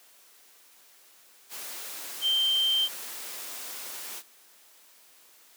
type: tone in noise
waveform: sine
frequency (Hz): 3136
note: G7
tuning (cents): 0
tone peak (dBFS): -22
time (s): 2.21-2.89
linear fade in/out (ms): 50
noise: white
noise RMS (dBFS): -39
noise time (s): 1.49-4.23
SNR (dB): +14
effects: white hiss -57 dBFS RMS until 5.56 s + high-pass 300 Hz 12 dB/octave